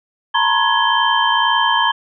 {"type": "tone cluster", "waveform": "sine", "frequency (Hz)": [900, 962, 1071, 1676, 3120], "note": ["A5", "B5", "C6", "G#6", "G7"], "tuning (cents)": [39, -46, 40, 15, -9], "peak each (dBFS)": -19, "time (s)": [0.34, 1.92], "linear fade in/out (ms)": 10, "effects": []}